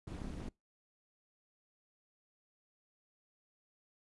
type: noise with amplitude modulation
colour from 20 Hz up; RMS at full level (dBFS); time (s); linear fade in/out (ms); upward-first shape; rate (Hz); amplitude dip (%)
brown; -39; 0.07-0.49; 5; sine; 225; 100
effects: noise-tail reverb RT60 0.2 s tail -24 dB re dry + resampled to 24000 Hz